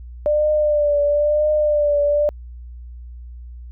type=tone with vibrato; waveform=sine; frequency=593 Hz; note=D5; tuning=17 cents sharp; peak=-14 dBFS; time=0.26-2.29 s; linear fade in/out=0 ms; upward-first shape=triangle; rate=1 Hz; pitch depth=46 cents each way; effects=added 60 Hz sine -33 dBFS peak until 3.71 s